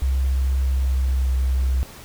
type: tone with pitch glide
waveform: sine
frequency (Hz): 66 to 64.75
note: C2 to C2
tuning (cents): +16 to -17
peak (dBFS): -17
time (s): 0.02-1.83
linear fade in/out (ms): 0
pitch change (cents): -33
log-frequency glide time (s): 0.62-1.31
effects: pink hiss -42 dBFS RMS until 2.04 s